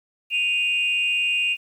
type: tone pair together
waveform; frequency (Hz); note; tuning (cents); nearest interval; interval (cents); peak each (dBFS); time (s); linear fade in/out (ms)
sine; 2490 / 2794; D#7 / F7; +1 / 0; major second; 199; -21; 0.3-1.57; 50
effects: tanh soft clip ceiling -14 dBFS + 9-bit